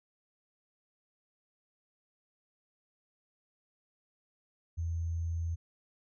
sine tone with sample-and-hold, 83.4 Hz, E2, 21 cents sharp, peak -31 dBFS, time 4.77-5.56 s, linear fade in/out 20 ms, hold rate 6300 Hz, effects resampled to 16000 Hz

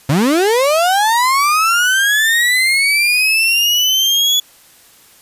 35% pulse linear sweep, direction up, 124.8 to 3420 Hz, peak -9 dBFS, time 0.09-4.4 s, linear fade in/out 5 ms, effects white hiss -46 dBFS RMS until 5.21 s + resampled to 32000 Hz

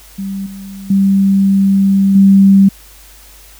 sine tone with level steps, 195.5 Hz, G3, 4 cents flat, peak -18 / -26 / -7 / -3 dBFS, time 0.18-2.69 s, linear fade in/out 10 ms, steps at 0.46 / 0.9 / 2.15 s, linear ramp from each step 5 ms, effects added 50 Hz sine -41 dBFS peak until 3.59 s + white hiss -41 dBFS RMS until 3.59 s

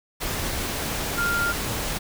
sine tone in noise, 1398 Hz, F6, 1 cent sharp, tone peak -22 dBFS, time 1.17-1.53 s, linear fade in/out 20 ms, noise pink, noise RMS -28 dBFS, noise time 0.2-1.99 s, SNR +3 dB, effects none

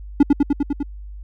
triangle tone with echo, 285.4 Hz, D4, 49 cents flat, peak -5 dBFS, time 0.2-0.23 s, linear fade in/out 5 ms, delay 100 ms, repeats 6, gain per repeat -2 dB, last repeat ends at 0.83 s, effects added 50 Hz sine -32 dBFS peak until 1.23 s

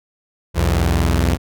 sawtooth tone pair together, 63.62 / 85 Hz, C2 / F2, -48 / -46 cents, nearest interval perfect fourth, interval 502 cents, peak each -13 dBFS, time 0.54-1.38 s, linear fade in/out 50 ms, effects none

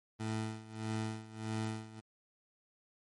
20% pulse tone with tremolo, 110 Hz, A2, in tune, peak -29 dBFS, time 0.19-2.01 s, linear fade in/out 20 ms, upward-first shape sine, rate 1.6 Hz, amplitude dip 85%, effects MP3 48 kbps

